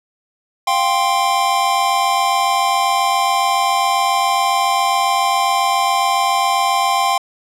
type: chord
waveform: square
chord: F suspended second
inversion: none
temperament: just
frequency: 698.5 / 785.8 / 1047.7 Hz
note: F5 / G5 / C6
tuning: 0 / +4 / +2 cents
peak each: -22 / -18 / -18 dBFS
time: 0.67-7.18 s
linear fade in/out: 5 ms
effects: low-pass 11000 Hz 12 dB/octave